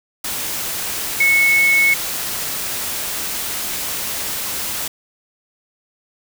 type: tone in noise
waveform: sine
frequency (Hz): 2200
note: C#7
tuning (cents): -14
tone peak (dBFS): -11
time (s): 1.2-1.94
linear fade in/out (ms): 5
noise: white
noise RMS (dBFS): -24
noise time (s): 0.24-4.88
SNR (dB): +10
effects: none